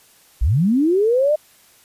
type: linear sweep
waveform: sine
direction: up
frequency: 43.93 to 622.3 Hz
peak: -13 dBFS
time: 0.41-1.36 s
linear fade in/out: 10 ms
effects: white hiss -52 dBFS RMS until 1.84 s + resampled to 32000 Hz